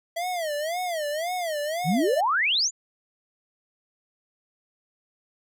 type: tone with vibrato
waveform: square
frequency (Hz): 654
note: E5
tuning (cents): -14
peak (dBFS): -27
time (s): 0.16-2.21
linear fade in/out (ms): 10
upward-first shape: sine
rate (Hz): 1.9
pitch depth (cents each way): 200
type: exponential sweep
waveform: sine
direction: up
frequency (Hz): 138.59 to 7300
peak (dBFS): -20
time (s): 1.84-2.71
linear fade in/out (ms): 50
effects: none